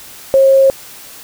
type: tone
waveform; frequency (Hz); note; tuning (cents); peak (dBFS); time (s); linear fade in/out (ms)
sine; 539; C#5; -49; -5; 0.34-0.7; 0
effects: white hiss -35 dBFS RMS until 1.23 s